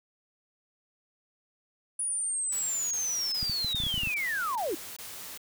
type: linear sweep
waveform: sine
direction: down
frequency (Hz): 9800 to 293.1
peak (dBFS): -28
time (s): 1.99-4.75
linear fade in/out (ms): 5
type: noise bursts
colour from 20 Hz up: white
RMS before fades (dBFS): -42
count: 7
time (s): 2.52-5.376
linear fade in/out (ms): 2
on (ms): 390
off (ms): 21
type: clicks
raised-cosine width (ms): 5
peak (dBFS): -25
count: 11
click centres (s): 3.429 / 3.497 / 3.646 / 3.747 / 3.802 / 3.837 / 3.867 / 3.942 / 3.978 / 4.034 / 4.073
effects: none